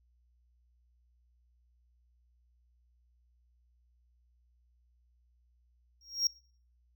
triangle tone with exponential growth, 5588 Hz, F8, in tune, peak -21 dBFS, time 6.01-6.27 s, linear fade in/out 2 ms, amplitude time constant 55 ms, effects noise-tail reverb RT60 0.5 s tail -24 dB re dry + added 60 Hz sine -66 dBFS peak until 6.95 s

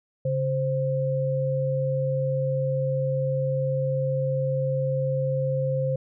sine tone pair together, 138.59 / 523.7 Hz, C#3 / C5, 0 / +1 cents, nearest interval octave + major seventh, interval 2301 cents, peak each -25 dBFS, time 0.25-5.96 s, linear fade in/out 5 ms, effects none

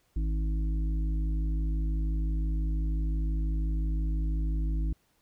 harmonic tone, 52.9 Hz, G#1, 33 cents sharp, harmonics 1 / 3 / 5 / 6, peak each -26 / -38 / -44 / -43 dBFS, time 0.16-4.93 s, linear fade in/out 5 ms, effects pink hiss -70 dBFS RMS until 5.21 s

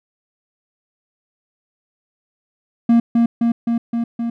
triangle tone with echo, 233.3 Hz, A#3, 2 cents sharp, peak -7 dBFS, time 2.89-3 s, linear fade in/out 5 ms, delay 260 ms, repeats 5, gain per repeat -2 dB, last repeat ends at 4.3 s, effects none

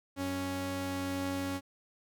sawtooth tone pair together, 92.7 / 277.2 Hz, F#2 / C#4, +4 / 0 cents, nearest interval octave + perfect fifth, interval 1896 cents, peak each -36 / -30 dBFS, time 0.16-1.61 s, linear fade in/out 50 ms, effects none

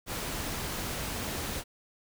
pink noise, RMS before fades -35 dBFS, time 0.06-1.64 s, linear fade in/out 50 ms, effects none

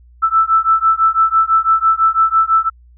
sine beating tone pair, 1318.5 / 1324.5 Hz, E6 / E6, 0 / +8 cents, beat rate 6 Hz, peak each -13 dBFS, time 0.22-2.7 s, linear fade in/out 20 ms, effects added 60 Hz sine -42 dBFS peak until 2.97 s

